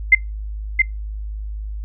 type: tone with echo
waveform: sine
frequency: 2084 Hz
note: C7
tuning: 7 cents flat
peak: -5 dBFS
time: 0.12-0.15 s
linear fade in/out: 5 ms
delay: 670 ms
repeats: 1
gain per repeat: -5 dB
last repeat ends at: 0.82 s
effects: noise-tail reverb RT60 0.2 s tail -26 dB re dry + added 52 Hz sine -25 dBFS peak until 1.84 s